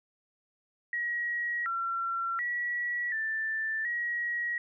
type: tone with pitch steps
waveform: sine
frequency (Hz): 1905 / 1360 / 1931 / 1770 / 1904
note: A#6 / F6 / B6 / A6 / A#6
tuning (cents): +37 / -46 / -39 / +10 / +36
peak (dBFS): -29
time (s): 0.93-4.58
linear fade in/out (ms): 2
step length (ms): 730
effects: none